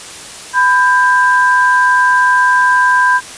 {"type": "tone pair together", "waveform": "sine", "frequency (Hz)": [1000, 1587.4], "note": ["B5", "G6"], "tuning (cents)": [21, 21], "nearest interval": "minor sixth", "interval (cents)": 800, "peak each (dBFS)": -10, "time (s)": [0.53, 3.21], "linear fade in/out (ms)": 50, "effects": ["white hiss -30 dBFS RMS until 3.37 s", "resampled to 22050 Hz"]}